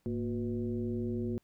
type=tone with frequency modulation; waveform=sine; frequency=233.1 Hz; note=A#3; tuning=in tune; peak=-31 dBFS; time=0.06-1.38 s; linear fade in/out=0 ms; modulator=131 Hz; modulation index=1.2; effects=pink hiss -75 dBFS RMS until 1.43 s